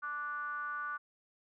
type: ring-modulated tone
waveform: triangle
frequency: 150 Hz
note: D3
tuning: 37 cents sharp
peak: -31 dBFS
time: 0.02-0.98 s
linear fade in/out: 20 ms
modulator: 1320 Hz
effects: none